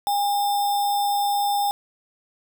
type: tone with sample-and-hold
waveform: sine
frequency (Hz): 812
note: G#5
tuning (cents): -39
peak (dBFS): -19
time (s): 0.07-1.71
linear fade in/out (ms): 0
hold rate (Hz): 4410
effects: none